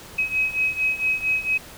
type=beating tone pair; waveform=sine; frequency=2541 / 2545.4 Hz; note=D#7 / D#7; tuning=+36 / +39 cents; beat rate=4.4 Hz; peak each=-25 / -22 dBFS; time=0.18-1.58 s; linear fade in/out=10 ms; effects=pink hiss -42 dBFS RMS until 1.77 s